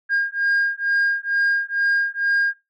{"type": "beating tone pair", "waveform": "sine", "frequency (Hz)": [1616, 1618.2], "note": ["G#6", "G#6"], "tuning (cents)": [-48, -45], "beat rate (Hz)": 2.2, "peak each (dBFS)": -19, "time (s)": [0.09, 2.54], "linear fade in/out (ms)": 50, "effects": ["noise-tail reverb RT60 0.2 s tail -19 dB re dry", "tanh soft clip ceiling -14 dBFS"]}